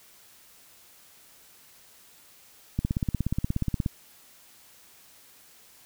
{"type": "click train", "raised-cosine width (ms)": 5, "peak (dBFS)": -13, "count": 19, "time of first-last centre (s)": [2.79, 3.861], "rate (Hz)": 16.8, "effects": ["white hiss -55 dBFS RMS until 5.85 s"]}